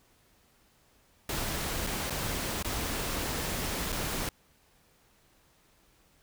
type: noise with dropouts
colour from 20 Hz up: pink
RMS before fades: -33 dBFS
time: 1.29-4.29 s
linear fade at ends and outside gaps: 2 ms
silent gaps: 1.866-1.87 / 2.099-2.105 / 2.627-2.646 / 3.921-3.926 s
effects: pink hiss -65 dBFS RMS until 6.22 s